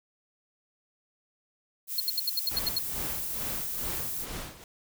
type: noise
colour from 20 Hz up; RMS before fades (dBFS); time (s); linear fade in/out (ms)
violet; -34; 1.87-4.27; 50
type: tone bursts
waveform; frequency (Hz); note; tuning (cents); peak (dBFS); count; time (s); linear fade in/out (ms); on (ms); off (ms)
square; 4289; C8; +42; -25; 9; 1.98-2.785; 2; 21; 77
type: noise with tremolo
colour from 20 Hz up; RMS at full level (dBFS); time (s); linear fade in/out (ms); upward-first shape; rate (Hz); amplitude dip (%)
pink; -37; 2.51-4.64; 2; sine; 2.3; 80
effects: none